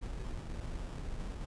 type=noise with sample-and-hold; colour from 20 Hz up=brown; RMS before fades=-40 dBFS; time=0.01-1.46 s; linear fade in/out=20 ms; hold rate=2100 Hz; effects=resampled to 22050 Hz